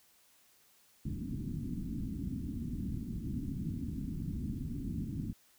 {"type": "low-pass noise", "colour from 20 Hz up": "white", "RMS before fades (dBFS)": -38, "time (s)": [1.05, 5.33], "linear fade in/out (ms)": 5, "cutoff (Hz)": 280, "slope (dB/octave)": 48, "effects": ["white hiss -66 dBFS RMS until 5.58 s"]}